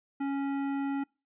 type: tone with hard clipping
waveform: sine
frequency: 277.2 Hz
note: C#4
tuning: in tune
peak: -31 dBFS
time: 0.2-1.04 s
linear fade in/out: 10 ms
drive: 13 dB
effects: noise-tail reverb RT60 0.3 s tail -26 dB re dry + resampled to 8000 Hz